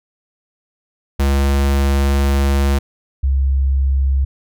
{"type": "tone pair in turn", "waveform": ["square", "sine"], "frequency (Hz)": [69.3, 67.48], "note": ["C#2", "C#2"], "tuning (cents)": [0, -46], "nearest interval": "unison", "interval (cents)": 46, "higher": "first", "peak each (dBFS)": [-13, -12], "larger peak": "second", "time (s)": [[1.19, 2.79], [3.23, 4.25]], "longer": "first", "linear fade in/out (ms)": 10, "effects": []}